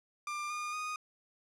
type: tone with pitch steps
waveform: 30% pulse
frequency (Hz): 1192 / 1214.9 / 1238.3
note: D6 / D#6 / D#6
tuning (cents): +25 / -42 / -9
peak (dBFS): -33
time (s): 0.27-0.96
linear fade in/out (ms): 2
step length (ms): 230
effects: low-pass 9000 Hz 12 dB/octave